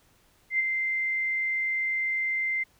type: tone with ADSR envelope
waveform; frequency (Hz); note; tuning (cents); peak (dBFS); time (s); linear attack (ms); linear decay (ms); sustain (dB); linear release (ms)
sine; 2084; C7; -7; -20; 0.5-2.64; 92; 21; -5; 14
effects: pink hiss -63 dBFS RMS until 2.79 s